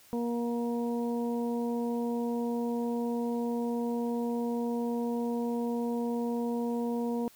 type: harmonic tone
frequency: 236.6 Hz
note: A#3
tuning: 26 cents sharp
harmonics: 1 / 2 / 3 / 4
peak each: -30 / -34 / -43 / -42 dBFS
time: 0.13-7.28 s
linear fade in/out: 0 ms
effects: white hiss -58 dBFS RMS until 7.35 s